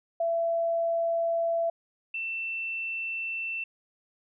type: tone pair in turn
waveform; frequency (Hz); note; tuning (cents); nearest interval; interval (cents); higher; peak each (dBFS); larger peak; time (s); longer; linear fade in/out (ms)
sine; 670 / 2680; E5 / E7; +28 / +28; 2 octaves; 2400; second; -24 / -30; first; 0.2-1.7 / 2.14-3.64; neither; 5
effects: none